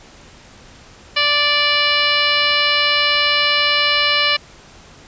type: harmonic tone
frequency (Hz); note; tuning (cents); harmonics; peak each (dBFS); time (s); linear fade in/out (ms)
585; D5; -7; 1 / 2 / 3 / 4 / 5 / 6 / 7 / 8 / 9; -26 / -22 / -22 / -19 / -19 / -27 / -21 / -28 / -26; 1.16-4.37; 10
effects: pink hiss -43 dBFS RMS until 5.07 s + resampled to 16000 Hz